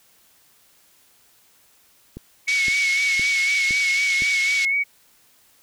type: click train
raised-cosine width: 3 ms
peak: -21 dBFS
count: 5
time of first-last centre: 2.17-4.221 s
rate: 1.95 Hz
type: tone with vibrato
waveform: sine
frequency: 2217 Hz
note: C#7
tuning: in tune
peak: -18 dBFS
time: 2.47-4.84 s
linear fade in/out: 20 ms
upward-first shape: sine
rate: 4 Hz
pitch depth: 36 cents each way
type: band-pass noise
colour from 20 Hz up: white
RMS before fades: -29 dBFS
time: 2.48-4.65 s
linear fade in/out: 0 ms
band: 1900 to 6200 Hz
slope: 24 dB/octave
effects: white hiss -57 dBFS RMS until 5.62 s